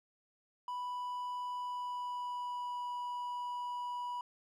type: tone with pitch glide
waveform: triangle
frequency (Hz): 987.8 to 978.1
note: B5 to B5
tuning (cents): 0 to -17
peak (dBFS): -35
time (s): 0.68-4.21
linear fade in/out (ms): 2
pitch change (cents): -17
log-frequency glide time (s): 1.56-2.89
effects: none